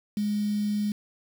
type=tone with quantisation; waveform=sine; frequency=207.9 Hz; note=G#3; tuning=2 cents sharp; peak=-24 dBFS; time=0.17-0.92 s; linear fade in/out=2 ms; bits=7; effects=none